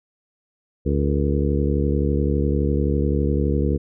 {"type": "harmonic tone with a mistuned harmonic", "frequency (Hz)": 71.8, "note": "D2", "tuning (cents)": -39, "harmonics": [1, 2, 3, 4, 5, 6, 7], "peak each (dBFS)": [-21, -24, -26, -27, -28, -29, -29], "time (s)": [0.85, 3.78], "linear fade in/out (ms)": 20, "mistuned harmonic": 7, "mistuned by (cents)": -83, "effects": []}